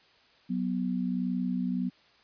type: tone pair together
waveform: sine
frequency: 185.45 / 247.1 Hz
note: F#3 / B3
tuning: +4 / +1 cents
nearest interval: perfect fourth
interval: 497 cents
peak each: -30 / -30 dBFS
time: 0.49-1.9 s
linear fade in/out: 20 ms
effects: white hiss -61 dBFS RMS until 2.23 s + resampled to 11025 Hz